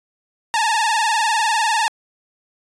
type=tone with vibrato; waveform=sawtooth; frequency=887 Hz; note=A5; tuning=14 cents sharp; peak=-12 dBFS; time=0.54-1.88 s; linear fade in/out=0 ms; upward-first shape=sine; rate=20 Hz; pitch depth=98 cents each way; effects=resampled to 22050 Hz